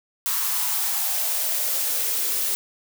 blue noise with high-pass filter sweep, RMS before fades -24 dBFS, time 0.26-2.55 s, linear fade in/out 0 ms, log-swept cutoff 1100 to 360 Hz, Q 4.3, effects none

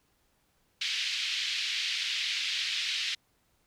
white band-pass noise, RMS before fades -32 dBFS, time 0.81-3.15 s, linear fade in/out 5 ms, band 2200 to 4300 Hz, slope 24 dB/octave, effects pink hiss -71 dBFS RMS until 3.66 s

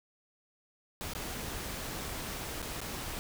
pink noise with dropouts, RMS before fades -39 dBFS, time 1.01-3.19 s, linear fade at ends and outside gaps 0 ms, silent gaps 1.135-1.15 / 2.619-2.626 / 2.805-2.815 s, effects none

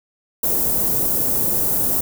white band-stop noise, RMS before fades -19 dBFS, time 0.43-2.01 s, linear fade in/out 5 ms, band 530 to 14000 Hz, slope 12 dB/octave, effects none

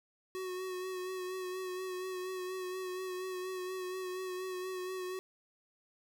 square tone with vibrato, 370 Hz, F#4, in tune, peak -38 dBFS, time 0.35-5.19 s, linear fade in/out 0 ms, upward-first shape sine, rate 4.2 Hz, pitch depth 28 cents each way, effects none

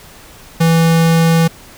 square tone, 164.81 Hz, E3, in tune, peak -9 dBFS, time 0.6-1.48 s, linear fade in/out 10 ms, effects pink hiss -39 dBFS RMS until 1.77 s

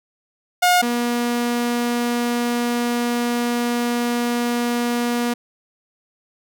sawtooth tone pair in turn, 717 / 239.7 Hz, F5 / A#3, +45 / +48 cents, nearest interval octave + perfect fifth, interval 1897 cents, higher first, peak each -9 / -15 dBFS, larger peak first, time 0.62-0.82 / 0.82-5.34 s, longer second, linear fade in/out 10 ms, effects none

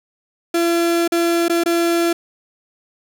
35% pulse tone with dropouts, 339.2 Hz, E4, 50 cents sharp, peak -13 dBFS, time 0.54-2.13 s, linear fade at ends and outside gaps 5 ms, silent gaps 1.078-1.12 / 1.483-1.496 / 1.637-1.659 s, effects none

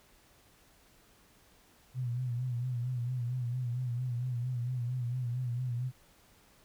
sine tone with vibrato, 123.47 Hz, B2, in tune, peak -31 dBFS, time 1.94-5.92 s, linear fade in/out 50 ms, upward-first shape sine, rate 4.4 Hz, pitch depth 68 cents each way, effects pink hiss -63 dBFS RMS until 6.64 s

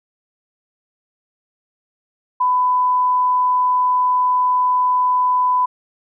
sine tone, 1000 Hz, B5, 21 cents sharp, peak -13 dBFS, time 2.4-5.66 s, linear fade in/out 10 ms, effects none

